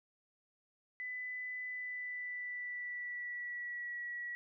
sine tone with pitch glide, 2000 to 1928.5 Hz, B6 to B6, +21 to -42 cents, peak -39 dBFS, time 1-4.35 s, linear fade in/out 0 ms, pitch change -63 cents, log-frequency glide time 1.68-3.98 s, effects none

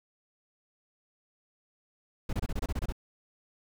brown noise bursts, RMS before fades -30 dBFS, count 10, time 2.29-2.924 s, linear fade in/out 5 ms, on 40 ms, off 26 ms, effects none

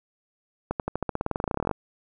accelerating click train, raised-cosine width 1 ms, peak -12 dBFS, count 23, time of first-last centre 0.71-1.712 s, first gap 88 ms, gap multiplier 0.93, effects none

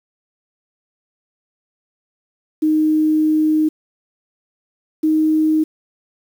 sine tone pair in turn, 310 / 312.3 Hz, D#4 / D#4, -6 / +7 cents, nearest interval unison, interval 13 cents, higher second, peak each -12 dBFS, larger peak neither, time 2.62-3.69 / 5.03-5.64 s, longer first, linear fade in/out 10 ms, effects 7-bit

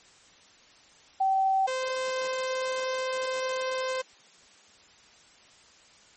sine / sawtooth tone pair in turn, 770 / 518.1 Hz, G5 / C5, -31 / -17 cents, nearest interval perfect fifth, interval 686 cents, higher first, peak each -21 / -24 dBFS, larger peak first, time 1.2-1.67 / 1.67-4.02 s, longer second, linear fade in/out 10 ms, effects white hiss -56 dBFS RMS until 6.16 s + MP3 32 kbps

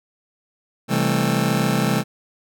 sawtooth chord, A minor seventh, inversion first, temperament just, 132 / 165 / 198 / 220 Hz, C3 / E3 / G3 / A3, +16 / +2 / +18 / 0 cents, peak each -19 dBFS, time 0.88-2.04 s, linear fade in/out 50 ms, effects none

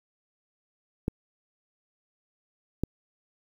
clicks, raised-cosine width 3 ms, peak -13 dBFS, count 2, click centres 1.081 / 2.836 s, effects 8-bit

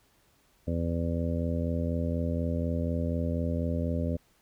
harmonic tone, 84.1 Hz, E2, 35 cents sharp, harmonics 1 / 2 / 3 / 4 / 5 / 6 / 7, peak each -30 / -33 / -33 / -44 / -43 / -38 / -38 dBFS, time 0.67-4.17 s, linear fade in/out 10 ms, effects pink hiss -66 dBFS RMS until 4.41 s

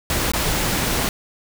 pink noise with dropouts, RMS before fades -21 dBFS, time 0.1-1.09 s, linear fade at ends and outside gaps 1 ms, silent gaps 0.318-0.335 s, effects none

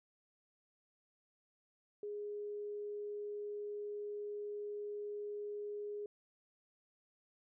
sine tone, 414.1 Hz, G#4, 5 cents flat, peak -40 dBFS, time 2.03-6.06 s, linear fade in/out 2 ms, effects none

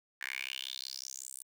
10% pulse tone with high-pass filter sweep, 65.41 Hz, C2, in tune, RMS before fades -42 dBFS, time 0.21-1.43 s, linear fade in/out 5 ms, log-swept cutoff 1800 to 9500 Hz, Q 5.6, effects none

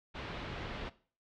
pink low-pass noise, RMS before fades -42 dBFS, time 0.14-0.9 s, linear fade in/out 20 ms, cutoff 3700 Hz, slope 24 dB/octave, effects noise-tail reverb RT60 0.4 s tail -17 dB re dry

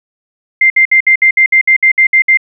sine tone bursts, 2093 Hz, C7, in tune, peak -4 dBFS, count 12, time 0.61-2.373 s, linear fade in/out 5 ms, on 91 ms, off 61 ms, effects none

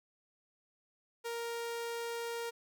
sawtooth tone, 467 Hz, A#4, 3 cents sharp, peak -33 dBFS, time 1.24-2.51 s, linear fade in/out 20 ms, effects none

